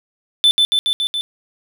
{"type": "tone with echo", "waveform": "triangle", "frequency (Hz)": 3520, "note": "A7", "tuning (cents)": 0, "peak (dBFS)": -7, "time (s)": [0.44, 0.51], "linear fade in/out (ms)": 0, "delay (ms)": 140, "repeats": 5, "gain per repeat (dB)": -2, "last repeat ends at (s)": 1.21, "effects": []}